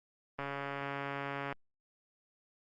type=click train; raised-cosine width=0.5 ms; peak=-23 dBFS; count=160; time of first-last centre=0.39-1.526 s; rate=140 Hz; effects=Opus 24 kbps